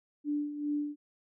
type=tone with tremolo; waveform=sine; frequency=293.7 Hz; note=D4; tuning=in tune; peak=-28 dBFS; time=0.24-0.96 s; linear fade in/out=50 ms; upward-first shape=sine; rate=2.5 Hz; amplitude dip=65%; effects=none